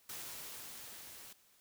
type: noise with level ramp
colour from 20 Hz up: white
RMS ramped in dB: -45 to -53 dBFS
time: 0.09-1.33 s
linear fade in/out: 5 ms
effects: white hiss -68 dBFS RMS until 1.6 s